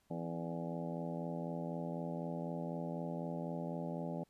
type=harmonic tone with a mistuned harmonic; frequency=84 Hz; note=E2; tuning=33 cents sharp; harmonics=2 / 3 / 4 / 5 / 6 / 7 / 8 / 9 / 10; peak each=-41 / -45 / -49 / -50 / -49 / -46 / -56 / -52 / -52 dBFS; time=0.1-4.24 s; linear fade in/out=10 ms; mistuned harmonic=4; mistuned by=-54 cents; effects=pink hiss -75 dBFS RMS until 4.29 s + resampled to 32000 Hz